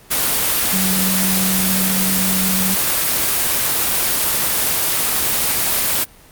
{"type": "tone in noise", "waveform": "sine", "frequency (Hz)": 188.6, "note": "F#3", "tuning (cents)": 33, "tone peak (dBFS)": -19, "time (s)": [0.72, 2.76], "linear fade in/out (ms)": 20, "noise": "white", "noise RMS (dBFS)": -17, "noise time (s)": [0.1, 6.05], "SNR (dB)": -5, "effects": ["pink hiss -45 dBFS RMS until 6.31 s", "Opus 24 kbps"]}